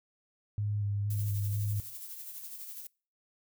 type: tone with vibrato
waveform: sine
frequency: 102.7 Hz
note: G#2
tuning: 19 cents flat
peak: -29 dBFS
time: 0.58-1.8 s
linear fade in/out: 0 ms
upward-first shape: square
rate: 2.1 Hz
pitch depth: 19 cents each way
type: noise with tremolo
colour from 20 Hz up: violet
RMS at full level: -42 dBFS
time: 1.1-2.87 s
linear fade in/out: 5 ms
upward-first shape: sine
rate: 12 Hz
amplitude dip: 45%
effects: noise-tail reverb RT60 0.4 s tail -25 dB re dry